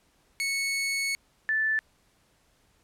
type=tone pair in turn; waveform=sawtooth / sine; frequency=2208 / 1755.6 Hz; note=C#7 / A6; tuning=-7 / -4 cents; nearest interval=major third; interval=397 cents; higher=first; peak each=-23 dBFS; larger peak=neither; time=0.4-1.15 / 1.49-1.79 s; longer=first; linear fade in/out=0 ms; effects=pink hiss -66 dBFS RMS until 2.83 s + low-pass 12000 Hz 12 dB/octave